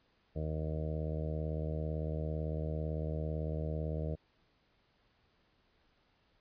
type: harmonic tone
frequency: 77.9 Hz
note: D#2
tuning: 3 cents sharp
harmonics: 1 / 2 / 3 / 4 / 5 / 6 / 7 / 8 / 9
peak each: -37 / -38 / -49 / -47 / -51 / -44 / -47 / -46 / -57 dBFS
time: 0.35-4.16 s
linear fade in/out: 20 ms
effects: pink hiss -72 dBFS RMS until 6.4 s + resampled to 11025 Hz